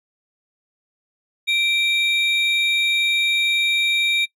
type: tone pair together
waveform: triangle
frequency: 2349 / 3729 Hz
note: D7 / A#7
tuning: 0 / 0 cents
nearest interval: minor sixth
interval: 800 cents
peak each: -18 dBFS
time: 1.47-4.26 s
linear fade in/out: 20 ms
effects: noise-tail reverb RT60 0.1 s tail -23 dB re dry